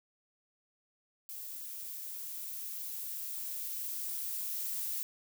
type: noise with level ramp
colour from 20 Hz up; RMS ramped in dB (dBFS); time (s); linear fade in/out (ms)
violet; -44 to -36; 1.29-5.03; 0
effects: none